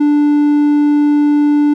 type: tone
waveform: triangle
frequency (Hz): 293.7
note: D4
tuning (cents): 0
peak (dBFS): -6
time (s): 0-1.74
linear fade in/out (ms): 10
effects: none